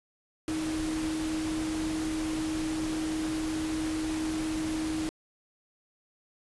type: tone in noise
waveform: sine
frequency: 314.8 Hz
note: D#4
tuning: 20 cents sharp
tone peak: -29 dBFS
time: 0.48-5.09 s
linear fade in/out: 0 ms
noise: pink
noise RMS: -38 dBFS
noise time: 0.48-5.09 s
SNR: +6 dB
effects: resampled to 24000 Hz